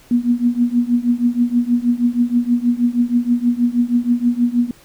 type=tone with tremolo; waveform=sine; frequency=241 Hz; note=B3; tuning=42 cents flat; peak=-9 dBFS; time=0.11-4.71 s; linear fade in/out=2 ms; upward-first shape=triangle; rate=6.3 Hz; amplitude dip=95%; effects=pink hiss -48 dBFS RMS until 4.84 s